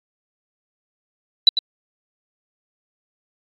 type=tone with echo; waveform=sine; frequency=3951 Hz; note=B7; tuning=in tune; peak=-6 dBFS; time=1.47-1.49 s; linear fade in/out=2 ms; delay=99 ms; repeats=1; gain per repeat=-10 dB; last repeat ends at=1.589 s; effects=AAC 32 kbps